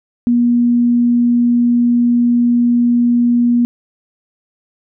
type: tone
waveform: sine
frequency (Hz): 240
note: B3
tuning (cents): -49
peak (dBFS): -9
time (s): 0.27-3.65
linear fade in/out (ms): 0
effects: none